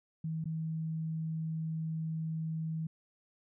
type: tone with dropouts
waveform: sine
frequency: 160.2 Hz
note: E3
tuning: 49 cents flat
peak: -33 dBFS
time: 0.24-2.87 s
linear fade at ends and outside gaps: 5 ms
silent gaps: 0.442-0.455 s
effects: none